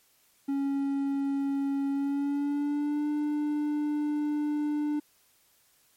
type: tone with pitch glide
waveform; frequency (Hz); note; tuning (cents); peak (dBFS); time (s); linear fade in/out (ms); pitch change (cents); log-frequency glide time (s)
triangle; 277.2 to 297.1; C#4 to D4; 0 to +20; -24; 0.48-5; 10; +120; 1.9-3.08
effects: white hiss -65 dBFS RMS until 5.96 s + MP3 64 kbps